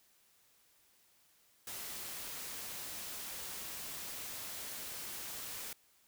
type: noise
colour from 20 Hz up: white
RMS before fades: -44 dBFS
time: 1.67-5.73 s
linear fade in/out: 2 ms
effects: white hiss -69 dBFS RMS until 6.07 s